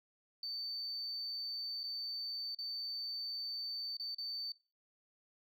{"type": "tone with dropouts", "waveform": "sine", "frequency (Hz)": 4558, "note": "C#8", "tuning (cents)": 47, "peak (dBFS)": -38, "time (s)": [0.43, 4.52], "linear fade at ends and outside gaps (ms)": 2, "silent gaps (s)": [[1.833, 1.838], [2.548, 2.587], [3.969, 3.997], [4.147, 4.183]], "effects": ["noise-tail reverb RT60 0.4 s tail -22 dB re dry", "tanh soft clip ceiling -34 dBFS"]}